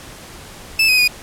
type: tone with pitch steps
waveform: 30% pulse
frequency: 2629 / 2513 / 2462 Hz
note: E7 / D#7 / D#7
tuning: -5 / +17 / -19 cents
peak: -8 dBFS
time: 0.79-1.078 s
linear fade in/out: 5 ms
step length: 96 ms
effects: pink hiss -37 dBFS RMS until 1.22 s + low-pass 12000 Hz 12 dB/octave